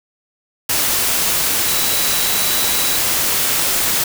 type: tone in noise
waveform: sine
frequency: 3928 Hz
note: B7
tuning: 10 cents flat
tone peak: -25 dBFS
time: 1.68-2.97 s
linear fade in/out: 5 ms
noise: white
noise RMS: -17 dBFS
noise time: 0.69-4.04 s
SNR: -11 dB
effects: none